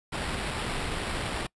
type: noise with sample-and-hold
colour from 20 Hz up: pink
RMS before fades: -32 dBFS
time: 0.12-1.47 s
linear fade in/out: 10 ms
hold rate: 6300 Hz
effects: noise-tail reverb RT60 0.1 s tail -24 dB re dry + resampled to 24000 Hz